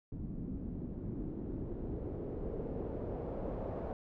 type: noise with low-pass filter sweep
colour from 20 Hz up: pink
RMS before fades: -40 dBFS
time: 0.12-3.93 s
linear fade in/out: 0 ms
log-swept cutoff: 220 to 660 Hz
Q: 2
effects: none